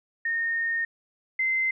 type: tone pair in turn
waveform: sine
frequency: 1839 / 2070 Hz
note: A#6 / C7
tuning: -24 / -19 cents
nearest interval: major second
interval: 205 cents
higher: second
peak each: -24 / -22 dBFS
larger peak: second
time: 0.25-0.85 / 1.39-1.71 s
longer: first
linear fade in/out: 5 ms
effects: none